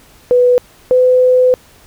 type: tone pair in turn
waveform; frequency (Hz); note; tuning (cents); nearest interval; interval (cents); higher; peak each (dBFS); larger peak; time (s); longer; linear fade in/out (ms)
sine; 493.9 / 505.7; B4 / B4; 0 / +41; unison; 41; second; -6; neither; 0.31-0.58 / 0.91-1.54; second; 0
effects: pink hiss -45 dBFS RMS until 1.86 s